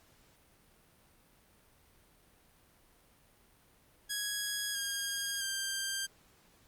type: tone with pitch steps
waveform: 10% pulse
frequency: 1661.2 / 1622.3 / 1584.4 Hz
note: G#6 / G#6 / G6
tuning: 0 / -41 / +18 cents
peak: -25 dBFS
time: 4.09-6.07 s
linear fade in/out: 20 ms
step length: 660 ms
effects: pink hiss -65 dBFS RMS until 6.67 s + Opus 48 kbps